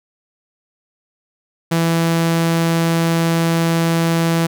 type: tone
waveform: sawtooth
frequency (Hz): 166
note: E3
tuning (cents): +12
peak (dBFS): -10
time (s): 1.71-4.47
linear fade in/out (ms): 10
effects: none